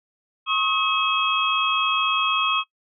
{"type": "tone cluster", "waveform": "sine", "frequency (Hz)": [1089, 1269, 2566, 3267], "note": ["C#6", "D#6", "E7", "G#7"], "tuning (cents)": [-31, 34, -47, -29], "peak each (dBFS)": -25, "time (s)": [0.46, 2.64], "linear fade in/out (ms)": 50, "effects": ["noise-tail reverb RT60 0.1 s tail -21 dB re dry"]}